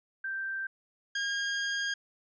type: tone pair in turn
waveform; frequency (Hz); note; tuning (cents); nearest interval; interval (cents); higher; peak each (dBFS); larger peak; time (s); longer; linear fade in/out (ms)
sine / sawtooth; 1568 / 1622.4; G6 / G#6; 0 / -41; minor second; 59; second; -32 / -26; second; 0.24-0.67 / 1.15-1.94; second; 5
effects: resampled to 16000 Hz